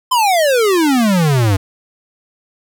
square exponential sweep, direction down, 1046.5 to 92.5 Hz, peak -11 dBFS, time 0.11-1.57 s, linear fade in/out 10 ms, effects none

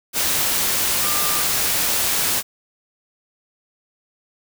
sine tone in noise, 1197 Hz, D6, 33 cents sharp, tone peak -28 dBFS, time 1.01-1.45 s, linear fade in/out 50 ms, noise white, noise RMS -20 dBFS, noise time 0.13-2.43 s, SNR -11 dB, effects none

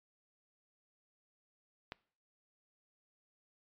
click, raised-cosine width 0.3 ms, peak -25 dBFS, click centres 1.921 s, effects noise-tail reverb RT60 0.5 s tail -23 dB re dry + MP3 64 kbps

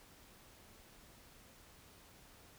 silence, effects pink hiss -61 dBFS RMS until 2.58 s

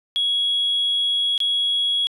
triangle tone with dropouts, 3332 Hz, G#7, 5 cents sharp, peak -15 dBFS, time 0.16-2.07 s, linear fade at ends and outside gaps 0 ms, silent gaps 1.378-1.403 s, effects tanh soft clip ceiling -15 dBFS + resampled to 32000 Hz

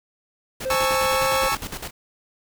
pink noise with tremolo, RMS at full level -31 dBFS, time 0.6-1.91 s, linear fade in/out 10 ms, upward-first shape square, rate 9.8 Hz, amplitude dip 70%
triangle tone with pitch glide, 523.3 to 530.3 Hz, C5 to C5, 0 to +23 cents, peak -21 dBFS, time 0.65-1.49 s, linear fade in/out 10 ms, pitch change +23 cents, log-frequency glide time 1.13-1.24 s
sawtooth chord, A major seventh, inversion third, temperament equal with one note detuned, 830.6 / 893.3 / 1108.7 / 1318.5 Hz, G#5 / A5 / C#6 / E6, 0 / +26 / 0 / 0 cents, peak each -24 / -25 / -21 / -22 dBFS, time 0.7-1.55 s, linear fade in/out 2 ms
effects none

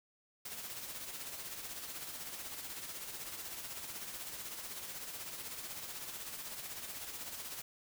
white noise with tremolo, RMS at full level -43 dBFS, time 0.45-7.62 s, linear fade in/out 5 ms, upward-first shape sine, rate 16 Hz, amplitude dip 45%, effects none

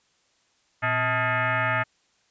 sine tone with frequency modulation, 261.6 Hz, C4, in tune, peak -21 dBFS, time 0.82-1.84 s, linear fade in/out 20 ms, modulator 379 Hz, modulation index 5.2, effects white hiss -66 dBFS RMS until 2.3 s + resampled to 16000 Hz

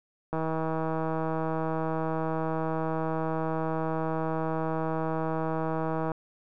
click train, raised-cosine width 1 ms, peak -17 dBFS, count 927, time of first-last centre 0.33-6.117 s, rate 160 Hz, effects none

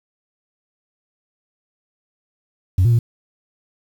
sine tone with pitch steps, 91.7 / 118.4 / 116.8 Hz, F#2 / A#2 / A#2, -15 / +27 / +4 cents, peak -9 dBFS, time 2.78-2.99 s, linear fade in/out 5 ms, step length 70 ms, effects tanh soft clip ceiling -9 dBFS + 7-bit

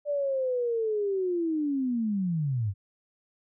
sine linear sweep, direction down, 590 to 92.5 Hz, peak -25 dBFS, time 0.05-2.74 s, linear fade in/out 50 ms, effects none

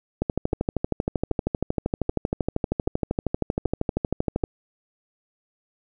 two click trains, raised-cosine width 2 ms, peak -9 / -14 dBFS, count 55 / 6, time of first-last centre 0.22-4.439 / 0.53-4.436 s, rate 12.8 / 1.28 Hz, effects none

